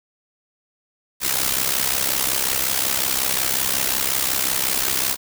white noise with amplitude modulation, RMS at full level -18 dBFS, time 1.2-5.17 s, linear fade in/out 50 ms, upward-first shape sine, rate 65.5 Hz, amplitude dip 75%, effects none

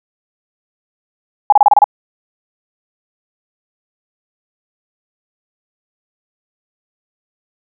sine tone bursts, 827 Hz, G#5, 8 cents flat, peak -3 dBFS, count 7, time 1.5-1.842 s, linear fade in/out 2 ms, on 24 ms, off 29 ms, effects none

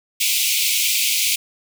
pink high-pass noise, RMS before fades -19 dBFS, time 0.2-1.36 s, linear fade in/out 10 ms, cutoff 2200 Hz, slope 96 dB/octave, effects none

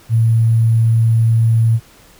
sine tone with sample-and-hold, 113.6 Hz, A#2, 44 cents flat, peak -9 dBFS, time 0.09-1.8 s, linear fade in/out 50 ms, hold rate 11025 Hz, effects pink hiss -46 dBFS RMS until 2.19 s

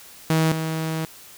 sawtooth tone pair in turn, 160 / 160 Hz, D#3 / D#3, +49 / +49 cents, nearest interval unison, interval 0 cents, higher neither, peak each -13 / -20 dBFS, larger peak first, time 0.3-0.52 / 0.52-1.05 s, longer second, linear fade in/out 2 ms, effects white hiss -45 dBFS RMS until 1.37 s

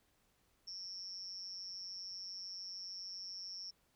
sine tone with amplitude modulation, 5440 Hz, F8, 46 cents flat, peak -40 dBFS, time 0.67-3.71 s, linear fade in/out 10 ms, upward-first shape sine, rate 187 Hz, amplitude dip 90%, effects pink hiss -75 dBFS RMS until 3.95 s

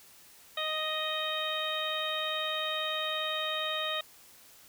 harmonic tone, 622.3 Hz, D#5, in tune, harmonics 1 / 2 / 3 / 4 / 5 / 6, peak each -37 / -37 / -39 / -41 / -38 / -35 dBFS, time 0.57-4.01 s, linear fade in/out 5 ms, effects white hiss -56 dBFS RMS until 4.68 s

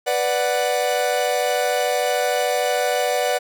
45% pulse chord, B minor, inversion none, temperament equal, 493.9 / 587.3 / 740 Hz, B4 / D5 / F#5, 0 / 0 / 0 cents, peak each -23 dBFS, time 0.06-3.39 s, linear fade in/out 20 ms, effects none

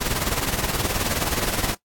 pink noise with tremolo, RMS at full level -21 dBFS, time 0-1.75 s, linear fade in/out 20 ms, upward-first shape triangle, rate 19 Hz, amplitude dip 70%, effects noise-tail reverb RT60 0.1 s tail -17 dB re dry + AAC 64 kbps

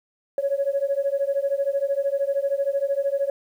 sine beating tone pair, 550 / 563 Hz, C#5 / C#5, -14 / +27 cents, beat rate 13 Hz, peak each -23 dBFS, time 0.38-3.3 s, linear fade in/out 2 ms, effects tanh soft clip ceiling -14 dBFS + 9-bit

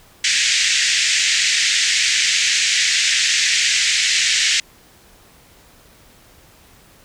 pink band-pass noise, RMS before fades -17 dBFS, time 0.24-4.6 s, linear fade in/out 2 ms, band 1800 to 7700 Hz, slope 48 dB/octave, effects pink hiss -49 dBFS RMS until 7.04 s

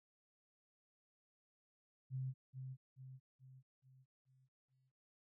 sine tone with echo, 130.81 Hz, C3, in tune, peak -39 dBFS, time 2.1-2.34 s, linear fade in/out 50 ms, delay 430 ms, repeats 6, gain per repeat -6 dB, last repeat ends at 4.92 s, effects none

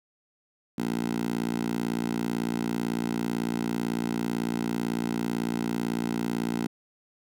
10% pulse tone with high-pass filter, 58 Hz, A#1, 8 cents flat, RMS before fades -29 dBFS, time 0.78-6.67 s, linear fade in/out 5 ms, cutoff 220 Hz, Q 2.3, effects none

